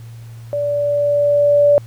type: tone with level ramp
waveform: sine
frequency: 580 Hz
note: D5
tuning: 22 cents flat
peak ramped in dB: -17 to -7 dBFS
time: 0.53-1.78 s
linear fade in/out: 0 ms
effects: added 115 Hz sine -32 dBFS peak until 1.86 s + pink hiss -49 dBFS RMS until 1.86 s